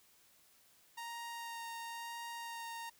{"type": "tone with vibrato", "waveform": "sawtooth", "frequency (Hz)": 930, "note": "A#5", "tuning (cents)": -4, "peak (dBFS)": -39, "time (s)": [0.97, 2.9], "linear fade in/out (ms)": 10, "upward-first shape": "sine", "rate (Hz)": 0.99, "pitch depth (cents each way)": 10, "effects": ["white hiss -67 dBFS RMS until 2.99 s"]}